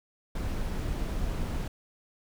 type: noise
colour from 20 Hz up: brown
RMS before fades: -31 dBFS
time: 0.35-1.68 s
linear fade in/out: 5 ms
effects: none